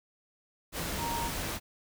sine tone in noise, 932.3 Hz, A#5, in tune, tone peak -33 dBFS, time 0.97-1.31 s, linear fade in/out 50 ms, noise pink, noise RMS -35 dBFS, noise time 0.72-1.6 s, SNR -1 dB, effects none

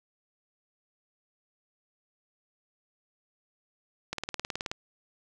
click train, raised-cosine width 0.2 ms, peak -15 dBFS, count 12, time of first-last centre 4.13-4.715 s, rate 18.8 Hz, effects none

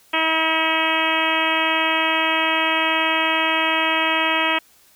harmonic tone, 320.8 Hz, E4, 47 cents flat, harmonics 1 / 2 / 3 / 4 / 5 / 6 / 7 / 8 / 9 / 10, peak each -28 / -27 / -24 / -26 / -29 / -26 / -26 / -24 / -28 / -27 dBFS, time 0.13-4.59 s, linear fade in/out 10 ms, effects white hiss -54 dBFS RMS until 4.95 s

